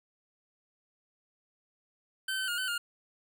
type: tone with pitch steps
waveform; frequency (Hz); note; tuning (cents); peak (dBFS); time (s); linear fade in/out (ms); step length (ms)
25% pulse; 1540 / 1531 / 1424 / 1518 / 1414; G6 / G6 / F6 / F#6 / F6; -31 / -41 / +33 / +44 / +21; -27; 2.28-2.78; 5; 100
effects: none